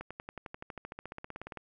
accelerating click train, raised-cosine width 0.5 ms, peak -26 dBFS, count 23, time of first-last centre 0.01-1.573 s, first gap 96 ms, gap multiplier 0.97, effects none

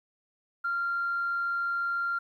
sine tone, 1387 Hz, F6, 12 cents flat, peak -26 dBFS, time 0.64-2.19 s, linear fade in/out 10 ms, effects tanh soft clip ceiling -22 dBFS + 11-bit

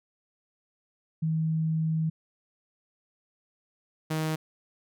sine / sawtooth tone pair in turn, 159.6 / 157.31 Hz, D#3 / D#3, +44 / +19 cents, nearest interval unison, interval 25 cents, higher first, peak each -24 / -23 dBFS, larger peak second, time 1.22-2.1 / 4.1-4.36 s, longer first, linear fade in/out 10 ms, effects none

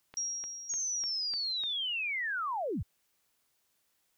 click train, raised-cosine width 0.3 ms, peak -31 dBFS, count 6, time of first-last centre 0.14-1.637 s, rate 3.34 Hz
sine tone with exponential decay, 5640 Hz, F8, 16 cents sharp, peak -30 dBFS, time 0.17-1.74 s, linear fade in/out 1 ms, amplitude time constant 340 ms
sine linear sweep, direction down, 6645 to 44.74 Hz, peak -31 dBFS, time 0.69-2.83 s, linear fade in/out 10 ms
effects white hiss -75 dBFS RMS until 4.17 s

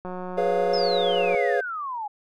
click train, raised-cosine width 1 ms, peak -21 dBFS, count 237, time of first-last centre 0.05-1.347 s, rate 182 Hz
triangle chord, C# dominant seventh, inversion second, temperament equal, 415.3 / 493.9 / 554.4 / 698.5 Hz, G#4 / B4 / C#5 / E#5, 0 / 0 / 0 / 0 cents, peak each -24 dBFS, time 0.37-1.61 s, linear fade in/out 10 ms
sine exponential sweep, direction down, 5380 to 810 Hz, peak -28 dBFS, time 0.73-2.08 s, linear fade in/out 10 ms
effects none

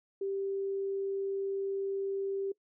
sine tone, 392 Hz, G4, in tune, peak -31 dBFS, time 0.21-2.52 s, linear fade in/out 5 ms, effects noise-tail reverb RT60 0.1 s tail -21 dB re dry

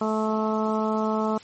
harmonic tone, 217.3 Hz, A3, 21 cents flat, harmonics 1 / 2 / 3 / 4 / 5 / 6, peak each -25 / -28 / -30 / -31 / -32 / -33 dBFS, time 0.01-1.38 s, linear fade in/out 5 ms, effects white hiss -48 dBFS RMS until 1.43 s + MP3 32 kbps

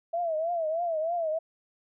sine tone with vibrato, 659.3 Hz, E5, in tune, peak -26 dBFS, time 0.13-1.39 s, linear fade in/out 10 ms, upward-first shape triangle, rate 3.2 Hz, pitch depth 130 cents each way, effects none

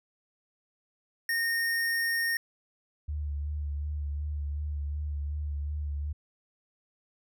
square tone, 1843 Hz, A#6, 20 cents flat, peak -27 dBFS, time 1.29-2.37 s, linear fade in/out 2 ms
sine tone with vibrato, 73.42 Hz, D2, in tune, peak -30 dBFS, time 3.08-6.13 s, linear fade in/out 10 ms, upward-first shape sine, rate 2.7 Hz, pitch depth 34 cents each way
effects none

